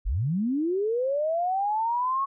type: linear sweep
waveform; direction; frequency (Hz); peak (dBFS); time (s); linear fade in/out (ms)
sine; up; 34.65 to 1108.7; -23; 0.05-2.26; 20
effects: none